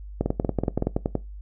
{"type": "two click trains", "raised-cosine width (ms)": 2, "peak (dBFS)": [-10, -9], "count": [4, 11], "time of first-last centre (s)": [[0.26, 0.824], [0.21, 1.153]], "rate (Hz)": [5.32, 10.6], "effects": ["noise-tail reverb RT60 0.2 s tail -19 dB re dry", "added 50 Hz sine -36 dBFS peak until 1.41 s"]}